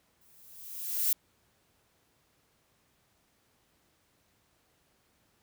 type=noise with exponential growth; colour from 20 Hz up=violet; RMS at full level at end=-25 dBFS; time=0.21-1.13 s; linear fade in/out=2 ms; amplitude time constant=200 ms; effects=pink hiss -70 dBFS RMS until 5.42 s + high-pass 60 Hz 12 dB/octave